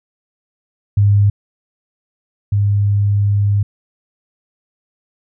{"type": "tone pair in turn", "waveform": "sine", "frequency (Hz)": [101.7, 101.7], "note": ["G#2", "G#2"], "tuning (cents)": [-36, -36], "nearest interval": "unison", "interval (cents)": 0, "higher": "neither", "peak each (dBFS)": [-8, -11], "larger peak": "first", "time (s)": [[0.97, 1.3], [2.52, 3.63]], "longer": "second", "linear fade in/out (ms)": 5, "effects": []}